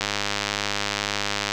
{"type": "click train", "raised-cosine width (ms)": 0.2, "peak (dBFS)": -6, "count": 155, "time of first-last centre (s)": [0.01, 1.52], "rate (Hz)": 102, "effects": []}